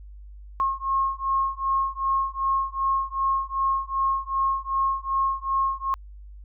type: beating tone pair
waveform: sine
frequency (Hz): 1079 / 1081.6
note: C#6 / C#6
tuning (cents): -47 / -43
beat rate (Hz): 2.6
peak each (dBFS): -25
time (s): 0.6-5.94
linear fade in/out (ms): 0
effects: added 50 Hz sine -40 dBFS peak until 6.44 s

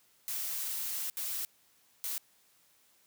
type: noise bursts at uneven times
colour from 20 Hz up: blue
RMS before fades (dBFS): -36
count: 3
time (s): 0.28-1.1 / 1.17-1.45 / 2.04-2.18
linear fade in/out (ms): 0
effects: white hiss -67 dBFS RMS until 3.06 s + high-pass 60 Hz 12 dB/octave

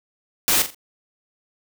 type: noise with echo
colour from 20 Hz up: white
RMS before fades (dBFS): -18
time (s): 0.48-0.62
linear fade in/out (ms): 0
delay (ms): 42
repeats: 3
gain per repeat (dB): -10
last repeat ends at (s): 0.746
effects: none

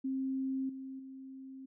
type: tone with level steps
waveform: sine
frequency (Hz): 265.5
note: C4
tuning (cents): +25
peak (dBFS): -32 / -41 / -45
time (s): 0.04-1.66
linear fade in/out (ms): 10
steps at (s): 0.69 / 0.99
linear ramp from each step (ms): 5
effects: none

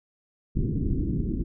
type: low-pass noise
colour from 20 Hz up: pink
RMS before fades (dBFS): -26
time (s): 0.55-1.44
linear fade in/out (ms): 20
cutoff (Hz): 360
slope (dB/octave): 48
effects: none

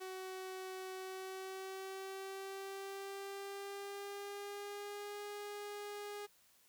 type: tone with pitch glide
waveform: sawtooth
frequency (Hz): 375.4 to 411.7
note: F#4 to G#4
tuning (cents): +25 to -15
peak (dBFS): -40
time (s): 0-6.27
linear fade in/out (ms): 20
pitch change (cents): +160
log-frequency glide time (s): 0.92-5.22
effects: white hiss -69 dBFS RMS until 6.68 s

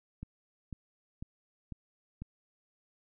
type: click train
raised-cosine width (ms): 5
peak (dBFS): -28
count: 5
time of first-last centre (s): 0.23-2.22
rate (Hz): 2.01
effects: none

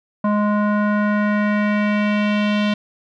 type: tone with low-pass filter sweep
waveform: square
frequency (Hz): 208.3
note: G#3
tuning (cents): +5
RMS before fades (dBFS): -18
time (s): 0.24-2.74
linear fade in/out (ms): 5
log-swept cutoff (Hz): 1100 to 3300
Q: 2.3
effects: none

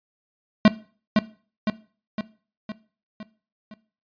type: tone with echo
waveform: square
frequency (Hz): 214.5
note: A3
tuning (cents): -44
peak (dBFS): -10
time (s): 0.65-0.68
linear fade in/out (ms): 2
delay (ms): 510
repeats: 6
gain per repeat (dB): -5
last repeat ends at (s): 3.74
effects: noise-tail reverb RT60 0.4 s tail -18 dB re dry + resampled to 11025 Hz

